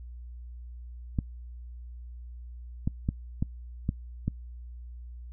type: clicks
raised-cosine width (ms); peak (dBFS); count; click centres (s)
5; -14; 6; 1.188 / 2.875 / 3.089 / 3.425 / 3.891 / 4.28
effects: noise-tail reverb RT60 0.1 s tail -25 dB re dry + added 60 Hz sine -40 dBFS peak until 5.32 s